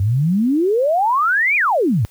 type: exponential two-way sweep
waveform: sine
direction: up then down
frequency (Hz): 93.2 to 2489 to 93.2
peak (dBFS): -13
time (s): 0-2.05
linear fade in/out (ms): 0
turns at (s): 1.56
effects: white hiss -51 dBFS RMS until 2.1 s + high-pass 60 Hz 12 dB/octave